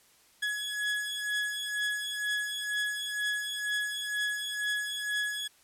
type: beating tone pair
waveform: 30% pulse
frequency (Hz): 1682 / 1684.1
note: G#6 / G#6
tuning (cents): +22 / +24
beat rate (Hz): 2.1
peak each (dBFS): -32 / -30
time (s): 0.42-5.48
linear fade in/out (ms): 10
effects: white hiss -62 dBFS RMS until 5.63 s + low-pass 12000 Hz 12 dB/octave